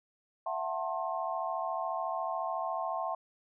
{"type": "chord", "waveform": "sine", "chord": "F# half-diminished seventh", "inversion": "third", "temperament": "just", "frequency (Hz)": [666, 740, 888, 1065.6], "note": ["E5", "F#5", "A5", "C6"], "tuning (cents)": [18, 0, 16, 31], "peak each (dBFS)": [-36, -37, -39, -37], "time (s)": [0.46, 3.15], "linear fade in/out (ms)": 5, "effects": []}